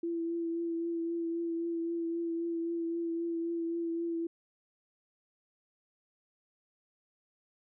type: tone with vibrato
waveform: sine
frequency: 335.4 Hz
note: E4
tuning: 30 cents sharp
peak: -31 dBFS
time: 0.03-4.27 s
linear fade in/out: 5 ms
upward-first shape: triangle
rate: 3.8 Hz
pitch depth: 23 cents each way
effects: none